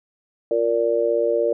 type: chord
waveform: sine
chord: Bb major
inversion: second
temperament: just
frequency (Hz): 349.6 / 466.2 / 582.7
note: F4 / Bb4 / D5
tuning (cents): +2 / 0 / -14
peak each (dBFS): -25 / -20 / -21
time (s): 0.51-1.53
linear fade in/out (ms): 2
effects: none